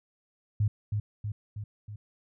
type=tone with echo; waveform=sine; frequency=104.8 Hz; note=G#2; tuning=16 cents sharp; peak=-22 dBFS; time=0.6-0.68 s; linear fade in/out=5 ms; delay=320 ms; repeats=4; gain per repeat=-4 dB; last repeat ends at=1.96 s; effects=none